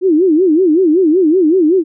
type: tone with vibrato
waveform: sine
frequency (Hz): 339.8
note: F4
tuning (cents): -47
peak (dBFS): -7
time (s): 0.01-1.84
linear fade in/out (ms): 50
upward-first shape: sine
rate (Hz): 5.3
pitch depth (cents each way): 220
effects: none